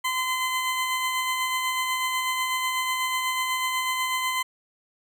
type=tone with tremolo; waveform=20% pulse; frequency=1027 Hz; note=C6; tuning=33 cents flat; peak=-18 dBFS; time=0.04-4.43 s; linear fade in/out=10 ms; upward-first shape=sine; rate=8.1 Hz; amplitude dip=30%; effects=none